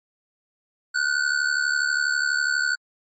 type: ring-modulated tone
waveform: square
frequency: 1487 Hz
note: F#6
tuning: 8 cents sharp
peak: -18 dBFS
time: 0.94-2.76 s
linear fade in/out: 20 ms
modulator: 36.1 Hz
effects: MP3 32 kbps